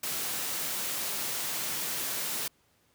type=high-pass noise; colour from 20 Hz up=white; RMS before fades=-33 dBFS; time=0.03-2.48 s; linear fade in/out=5 ms; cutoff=110 Hz; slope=24 dB/octave; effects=pink hiss -68 dBFS RMS until 2.94 s + high-pass 60 Hz 12 dB/octave